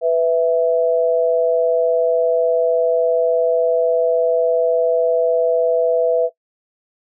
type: tone pair together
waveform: sine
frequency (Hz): 495.8 / 659.3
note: B4 / E5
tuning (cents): +7 / 0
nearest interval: perfect fourth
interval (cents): 493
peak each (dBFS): -15 / -16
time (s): 0.01-6.3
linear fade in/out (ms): 50
effects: noise-tail reverb RT60 0.1 s tail -20 dB re dry